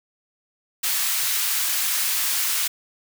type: high-pass noise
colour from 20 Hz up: white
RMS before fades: -23 dBFS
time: 0.83-2.68 s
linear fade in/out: 10 ms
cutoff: 1300 Hz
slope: 12 dB/octave
effects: none

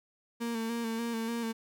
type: tone with vibrato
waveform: 35% pulse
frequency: 229.7 Hz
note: A#3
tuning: 25 cents flat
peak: -30 dBFS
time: 0.4-1.53 s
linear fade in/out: 20 ms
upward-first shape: square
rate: 3.4 Hz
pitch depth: 30 cents each way
effects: none

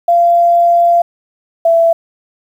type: tone pair in turn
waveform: sine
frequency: 689 / 667.1 Hz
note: F5 / E5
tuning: -24 / +20 cents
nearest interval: minor second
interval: 56 cents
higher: first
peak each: -6 dBFS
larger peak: neither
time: 0.08-1.02 / 1.65-1.93 s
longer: first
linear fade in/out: 5 ms
effects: 7-bit

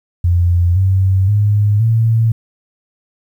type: tone with pitch steps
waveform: sine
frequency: 87.31 / 95.21 / 103.83 / 113.23 Hz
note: F2 / G2 / G#2 / A#2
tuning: 0 / -50 / 0 / -50 cents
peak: -9 dBFS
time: 0.24-2.32 s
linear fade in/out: 5 ms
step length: 520 ms
effects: 8-bit

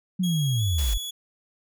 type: linear sweep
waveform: sine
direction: down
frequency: 189.8 to 41 Hz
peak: -21 dBFS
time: 0.19-0.98 s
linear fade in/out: 10 ms
type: tone with pitch glide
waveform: sawtooth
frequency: 3305 to 3386 Hz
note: G#7 to G#7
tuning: -9 to +33 cents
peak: -28 dBFS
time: 0.23-1.11 s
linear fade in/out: 10 ms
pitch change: +42 cents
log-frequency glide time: 0.57-0.62 s
type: noise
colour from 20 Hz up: white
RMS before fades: -36 dBFS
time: 0.78-0.94 s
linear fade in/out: 5 ms
effects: none

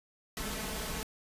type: noise with comb filter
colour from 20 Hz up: pink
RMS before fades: -37 dBFS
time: 0.37-1.03 s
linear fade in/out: 0 ms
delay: 4.6 ms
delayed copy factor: +0.7
effects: resampled to 32000 Hz

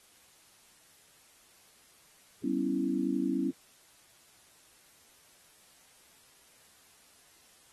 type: chord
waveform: sine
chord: C# half-diminished seventh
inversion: second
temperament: equal with one note detuned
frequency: 193.08 / 246.9 / 277.2 / 329.6 Hz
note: G3 / B3 / C#4 / E4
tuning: -26 / 0 / 0 / 0 cents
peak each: -35 / -34 / -31 / -33 dBFS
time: 2.44-3.51 s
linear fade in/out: 5 ms
effects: white hiss -61 dBFS RMS until 7.72 s + AAC 32 kbps

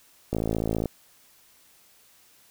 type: click train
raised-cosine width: 2 ms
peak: -13 dBFS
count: 30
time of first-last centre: 0.33-0.857 s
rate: 55 Hz
effects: white hiss -58 dBFS RMS until 2.5 s

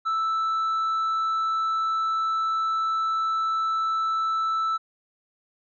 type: tone with tanh clipping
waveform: sine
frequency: 1318.5 Hz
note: E6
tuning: in tune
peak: -23 dBFS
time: 0.05-4.78 s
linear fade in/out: 20 ms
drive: 3 dB
effects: none

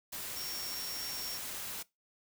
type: tone in noise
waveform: sine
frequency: 5530 Hz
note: F8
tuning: 18 cents flat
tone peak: -40 dBFS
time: 0.36-1.38 s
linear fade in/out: 10 ms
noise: white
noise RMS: -41 dBFS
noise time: 0.12-1.83 s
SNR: -2 dB
effects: noise-tail reverb RT60 0.2 s tail -21 dB re dry

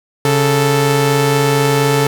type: tone pair together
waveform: sawtooth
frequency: 138.59 / 440 Hz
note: C#3 / A4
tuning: 0 / 0 cents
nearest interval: octave + minor sixth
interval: 2000 cents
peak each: -10 dBFS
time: 0.25-2.07 s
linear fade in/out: 2 ms
effects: none

